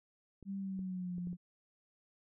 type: clicks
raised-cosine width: 3 ms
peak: -39 dBFS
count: 5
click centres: 0.427 / 0.792 / 1.182 / 1.272 / 1.33 s
type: tone with pitch glide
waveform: sine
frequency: 196 to 176.65 Hz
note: G3 to F3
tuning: 0 to +20 cents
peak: -37 dBFS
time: 0.45-1.37 s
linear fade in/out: 50 ms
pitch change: -180 cents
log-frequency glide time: 0.58-1.17 s
effects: none